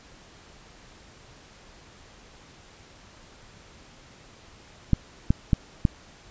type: clicks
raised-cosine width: 5 ms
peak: -6 dBFS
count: 4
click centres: 4.933 / 5.305 / 5.532 / 5.852 s
effects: pink hiss -51 dBFS RMS until 6.3 s + resampled to 16000 Hz